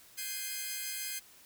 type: chord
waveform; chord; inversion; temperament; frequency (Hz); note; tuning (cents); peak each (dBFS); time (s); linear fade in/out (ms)
5% pulse; Ab major seventh; third; equal; 1568 / 1661.2 / 2093 / 2489; G6 / Ab6 / C7 / Eb7; 0 / 0 / 0 / 0; -32 / -35 / -30 / -32; 0.17-1.2; 20
effects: white hiss -58 dBFS RMS until 1.45 s